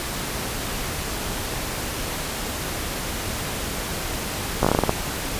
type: slowing click train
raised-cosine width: 1 ms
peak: -3 dBFS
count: 9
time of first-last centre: 4.63-4.894 s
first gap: 16 ms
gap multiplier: 1.2
effects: pink hiss -28 dBFS RMS until 5.39 s + resampled to 32000 Hz